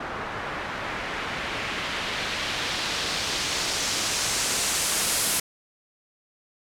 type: noise with low-pass filter sweep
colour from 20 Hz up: white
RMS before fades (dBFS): -28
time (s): 0-5.4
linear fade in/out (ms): 5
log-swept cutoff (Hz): 1300 to 11000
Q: 1.1
effects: none